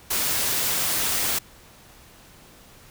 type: noise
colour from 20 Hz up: white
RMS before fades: -24 dBFS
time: 0.1-1.39 s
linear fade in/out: 10 ms
effects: pink hiss -50 dBFS RMS until 2.9 s